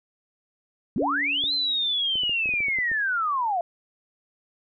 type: linear two-way sweep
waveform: sine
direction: up then down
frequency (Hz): 142 to 4125 to 664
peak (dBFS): -22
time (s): 0.96-3.61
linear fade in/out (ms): 2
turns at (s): 1.53
type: tone with exponential decay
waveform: sine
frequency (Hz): 285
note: C#4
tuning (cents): +48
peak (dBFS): -25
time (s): 0.98-2.09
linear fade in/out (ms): 0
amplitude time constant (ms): 240
type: clicks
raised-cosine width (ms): 2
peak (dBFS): -27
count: 12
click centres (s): 1.023 / 1.439 / 2.156 / 2.235 / 2.295 / 2.458 / 2.491 / 2.538 / 2.605 / 2.684 / 2.787 / 2.916
effects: none